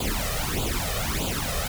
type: noise with flanger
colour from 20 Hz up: pink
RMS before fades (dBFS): -27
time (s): 0-1.68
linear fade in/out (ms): 5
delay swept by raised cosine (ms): 0.26 to 1.66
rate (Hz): 1.6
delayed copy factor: +0.8
effects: none

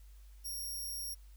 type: tone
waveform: 5% pulse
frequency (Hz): 5588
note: F8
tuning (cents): 0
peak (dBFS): -33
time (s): 0.44-1.15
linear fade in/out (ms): 20
effects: added 50 Hz sine -52 dBFS peak until 1.36 s + white hiss -69 dBFS RMS until 1.36 s

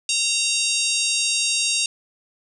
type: harmonic tone with a mistuned harmonic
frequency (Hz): 932.3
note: A#5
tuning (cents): 0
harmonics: 3 / 4 / 5 / 6 / 7 / 8 / 9 / 10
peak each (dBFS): -25 / -26 / -27 / -28 / -28 / -29 / -30 / -30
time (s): 0.09-1.86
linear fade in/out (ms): 2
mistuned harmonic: 3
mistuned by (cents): -23
effects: none

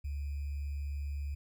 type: tone with sample-and-hold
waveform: sine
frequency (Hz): 71.3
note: C#2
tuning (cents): +49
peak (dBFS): -34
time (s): 0.04-1.35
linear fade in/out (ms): 10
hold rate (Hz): 2450
effects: none

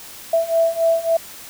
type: beating tone pair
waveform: sine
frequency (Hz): 659.3 / 662.9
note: E5 / E5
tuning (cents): 0 / +10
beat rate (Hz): 3.6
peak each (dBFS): -19 / -17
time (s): 0.33-1.17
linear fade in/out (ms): 5
effects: white hiss -38 dBFS RMS until 1.49 s

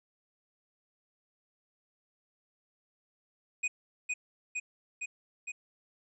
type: tone with echo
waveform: square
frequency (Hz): 2489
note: D#7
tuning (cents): 0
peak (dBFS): -29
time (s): 3.63-3.68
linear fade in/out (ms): 10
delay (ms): 460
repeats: 4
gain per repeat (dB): -2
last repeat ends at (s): 5.52
effects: resampled to 24000 Hz

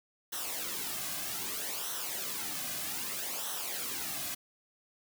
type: noise with flanger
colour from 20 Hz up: white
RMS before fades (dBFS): -37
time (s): 0.32-4.35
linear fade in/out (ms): 10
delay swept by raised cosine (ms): 0.42 to 2.22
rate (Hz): 0.63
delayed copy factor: -0.65
effects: none

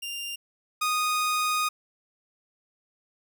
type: tone pair in turn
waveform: sawtooth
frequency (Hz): 2794 / 1239.6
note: F7 / D#6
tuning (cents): 0 / -7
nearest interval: octave + major second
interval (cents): 1407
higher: first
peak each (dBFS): -29 / -20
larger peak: second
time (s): 0.02-0.36 / 0.81-1.69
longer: second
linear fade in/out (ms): 10
effects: none

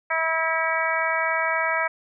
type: harmonic tone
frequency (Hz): 323.9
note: E4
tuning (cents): -30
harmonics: 2 / 3 / 4 / 5 / 6 / 7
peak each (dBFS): -28 / -28 / -28 / -28 / -28 / -28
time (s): 0.1-1.88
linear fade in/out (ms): 10
effects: none

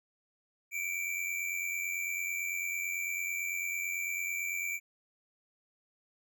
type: tone pair together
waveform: square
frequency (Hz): 2283 / 2372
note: D7 / D7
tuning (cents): -50 / +17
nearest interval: minor second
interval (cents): 67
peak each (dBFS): -37 / -36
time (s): 0.71-4.8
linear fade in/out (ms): 50
effects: none

